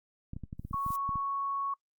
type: clicks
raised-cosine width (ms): 5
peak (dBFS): -27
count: 12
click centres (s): 0.334 / 0.365 / 0.437 / 0.529 / 0.595 / 0.65 / 0.711 / 0.743 / 0.864 / 0.905 / 1.092 / 1.157
type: noise with exponential growth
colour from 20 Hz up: violet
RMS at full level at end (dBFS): -42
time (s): 0.58-0.96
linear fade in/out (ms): 1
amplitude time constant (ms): 82
type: tone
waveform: sine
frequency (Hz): 1108.7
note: C#6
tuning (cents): 0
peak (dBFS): -30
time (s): 0.73-1.74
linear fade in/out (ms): 5
effects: noise-tail reverb RT60 0.1 s tail -25 dB re dry + Opus 48 kbps